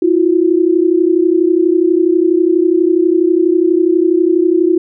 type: tone pair together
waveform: sine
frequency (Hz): 329.6 / 361.8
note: E4 / F#4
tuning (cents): 0 / -39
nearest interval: major second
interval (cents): 161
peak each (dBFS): -11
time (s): 0.02-4.78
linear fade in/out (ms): 5
effects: none